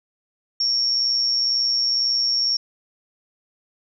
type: tone with amplitude modulation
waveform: sine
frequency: 5500 Hz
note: F8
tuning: 27 cents flat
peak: -15 dBFS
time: 0.6-2.57 s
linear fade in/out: 5 ms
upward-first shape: sine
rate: 122 Hz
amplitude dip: 60%
effects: none